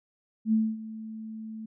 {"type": "tone with ADSR envelope", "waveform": "sine", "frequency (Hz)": 220, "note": "A3", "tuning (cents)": 0, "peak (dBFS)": -19, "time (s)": [0.45, 1.66], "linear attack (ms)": 76, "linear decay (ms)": 240, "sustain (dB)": -17, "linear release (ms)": 8, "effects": []}